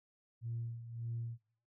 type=tone with tremolo; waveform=sine; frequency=116.54 Hz; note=A#2; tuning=in tune; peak=-36 dBFS; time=0.41-1.38 s; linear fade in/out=50 ms; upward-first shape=sine; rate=1.7 Hz; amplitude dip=70%; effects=noise-tail reverb RT60 0.5 s tail -20 dB re dry + tanh soft clip ceiling -32 dBFS